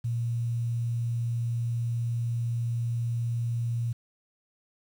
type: tone with quantisation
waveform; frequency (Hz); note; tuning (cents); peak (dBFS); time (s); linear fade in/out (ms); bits
sine; 117.6; A#2; +16; -26; 0.04-3.93; 10; 9
effects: none